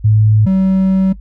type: tone pair in turn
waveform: sine / triangle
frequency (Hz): 107.5 / 190.28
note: A2 / F#3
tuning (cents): -40 / +49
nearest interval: minor seventh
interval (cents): 989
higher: second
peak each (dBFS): -7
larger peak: neither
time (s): 0.04-0.46 / 0.46-1.13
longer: second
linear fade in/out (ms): 10
effects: noise-tail reverb RT60 0.1 s tail -18 dB re dry + added 50 Hz sine -30 dBFS peak until 1.2 s